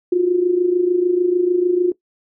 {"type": "tone with amplitude modulation", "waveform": "sine", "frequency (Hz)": 357.1, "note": "F4", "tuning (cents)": 39, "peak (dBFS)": -10, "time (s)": [0.12, 1.92], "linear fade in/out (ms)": 5, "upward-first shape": "sine", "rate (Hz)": 26.7, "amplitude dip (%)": 65, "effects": ["noise-tail reverb RT60 0.1 s tail -19 dB re dry"]}